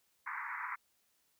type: band-pass noise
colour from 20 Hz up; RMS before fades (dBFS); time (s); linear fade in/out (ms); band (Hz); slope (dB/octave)
pink; -41; 0.26-0.76; 10; 900 to 2200; 96
effects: white hiss -75 dBFS RMS until 1.39 s